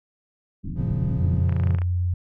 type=low-pass noise; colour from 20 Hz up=pink; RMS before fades=-30 dBFS; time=0.63-1.42 s; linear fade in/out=20 ms; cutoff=280 Hz; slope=48 dB/octave
type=chord; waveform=triangle; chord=Gb major seventh; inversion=none; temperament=equal; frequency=92.5 / 116.54 / 138.59 / 174.61 Hz; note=Gb2 / Bb2 / Db3 / F3; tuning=0 / 0 / 0 / 0 cents; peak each=-30 / -25 / -25 / -27 dBFS; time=0.75-1.79 s; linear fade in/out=50 ms
type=tone with pitch glide; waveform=sine; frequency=87.4 to 89.18 Hz; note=F2 to F2; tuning=+2 to +37 cents; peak=-20 dBFS; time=1.19-2.14 s; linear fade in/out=5 ms; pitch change=+35 cents; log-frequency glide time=1.43-1.66 s
type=clicks; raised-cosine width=0.5 ms; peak=-22 dBFS; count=10; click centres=1.494 / 1.525 / 1.565 / 1.599 / 1.636 / 1.672 / 1.707 / 1.748 / 1.786 / 1.818 s
effects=none